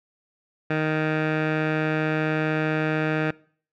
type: tone with low-pass filter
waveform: 15% pulse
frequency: 155.6 Hz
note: D#3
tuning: in tune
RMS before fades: -24 dBFS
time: 0.7-3.31 s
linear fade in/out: 5 ms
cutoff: 2100 Hz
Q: 2.4
effects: noise-tail reverb RT60 0.5 s tail -23 dB re dry